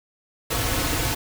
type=noise with comb filter; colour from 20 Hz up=pink; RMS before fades=-24 dBFS; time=0.5-1.15 s; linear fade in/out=10 ms; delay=5 ms; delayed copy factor=-0.75; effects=none